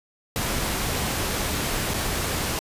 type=noise with dropouts; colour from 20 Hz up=pink; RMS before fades=-26 dBFS; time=0.36-2.59 s; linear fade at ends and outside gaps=0 ms; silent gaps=1.937-1.942 s; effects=resampled to 32000 Hz